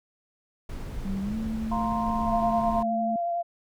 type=noise; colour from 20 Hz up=brown; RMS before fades=-35 dBFS; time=0.69-2.83 s; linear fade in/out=5 ms
type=tone with pitch glide; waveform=sine; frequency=193.9 to 221.4 Hz; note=G3 to A3; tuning=-19 to +11 cents; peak=-28 dBFS; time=1.05-3.16 s; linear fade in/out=2 ms; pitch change=+230 cents; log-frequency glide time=1.22-1.36 s
type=chord; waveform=sine; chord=F suspended fourth; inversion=none; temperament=equal; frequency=698.5 / 932.3 / 1046.5 Hz; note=F5 / Bb5 / C6; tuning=0 / 0 / 0 cents; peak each=-31 dBFS; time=1.71-2.83 s; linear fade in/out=10 ms
type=tone with vibrato; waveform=sine; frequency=689 Hz; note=F5; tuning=24 cents flat; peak=-25 dBFS; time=2.26-3.43 s; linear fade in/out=20 ms; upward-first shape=triangle; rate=11 Hz; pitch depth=19 cents each way
effects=none